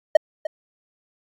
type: tone with echo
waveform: triangle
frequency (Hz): 622.3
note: D#5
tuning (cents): 0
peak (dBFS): -5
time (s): 0.15-0.17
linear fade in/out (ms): 5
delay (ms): 300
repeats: 1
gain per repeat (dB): -15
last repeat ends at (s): 0.47
effects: AAC 48 kbps